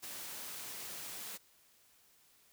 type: high-pass noise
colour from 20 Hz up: white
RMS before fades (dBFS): -45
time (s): 0.02-1.38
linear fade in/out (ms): 20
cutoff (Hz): 110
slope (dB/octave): 12
effects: white hiss -67 dBFS RMS until 2.52 s